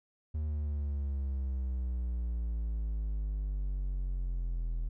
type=exponential sweep; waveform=triangle; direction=down; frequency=77.3 to 40.45 Hz; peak=-29 dBFS; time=0.34-4.89 s; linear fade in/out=10 ms; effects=none